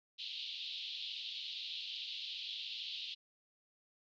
white band-pass noise, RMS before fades -44 dBFS, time 0.18-3.15 s, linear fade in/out 20 ms, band 2900 to 4100 Hz, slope 48 dB/octave, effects none

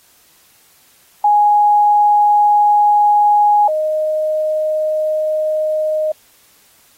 sine tone pair in turn, 830.6 / 619.2 Hz, G#5 / D#5, 0 / -9 cents, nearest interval perfect fourth, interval 509 cents, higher first, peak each -8 / -14 dBFS, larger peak first, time 1.24-3.68 / 3.68-6.12 s, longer neither, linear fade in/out 5 ms, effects white hiss -51 dBFS RMS until 6.97 s + AAC 48 kbps

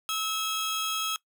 sawtooth tone pair together, 1297 / 3268 Hz, E6 / G#7, -28 / -29 cents, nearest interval octave + major third, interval 1599 cents, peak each -27 / -28 dBFS, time 0.09-1.16 s, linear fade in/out 0 ms, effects noise-tail reverb RT60 0.1 s tail -21 dB re dry

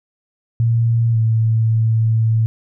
sine tone with pitch glide, 115.7 to 112.08 Hz, A#2 to A2, -13 to +32 cents, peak -12 dBFS, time 0.6-2.46 s, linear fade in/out 0 ms, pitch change -55 cents, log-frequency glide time 1.12-1.17 s, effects none

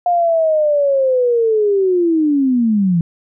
sine linear sweep, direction down, 712 to 162.7 Hz, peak -11 dBFS, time 0.06-3.01 s, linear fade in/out 2 ms, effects none

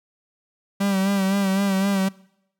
45% pulse tone with vibrato, 195.2 Hz, G3, 7 cents flat, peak -19 dBFS, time 0.8-2.09 s, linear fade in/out 10 ms, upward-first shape sine, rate 3.9 Hz, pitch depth 46 cents each way, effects noise-tail reverb RT60 0.8 s tail -23 dB re dry

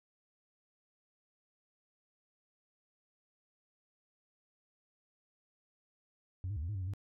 sine tone with pitch steps, 92.2 / 103.3 / 73.7 / 84.5 / 105.4 / 95.2 / 90.9 / 99.1 Hz, F#2 / G#2 / D2 / E2 / G#2 / F#2 / F#2 / G2, -6 / -9 / +7 / +43 / +26 / +50 / -30 / +19 cents, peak -33 dBFS, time 6.44-6.936 s, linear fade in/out 0 ms, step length 62 ms, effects tanh soft clip ceiling -33 dBFS

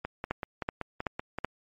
two click trains, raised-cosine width 0.5 ms, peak -18 / -14 dBFS, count 8 / 4, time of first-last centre 0.05-1.386 / 0.31-1.446 s, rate 5.24 / 2.64 Hz, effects MP3 48 kbps

